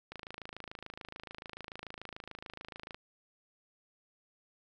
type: click train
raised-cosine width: 0.3 ms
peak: -27 dBFS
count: 77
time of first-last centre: 0.12-2.945 s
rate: 26.9 Hz
effects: none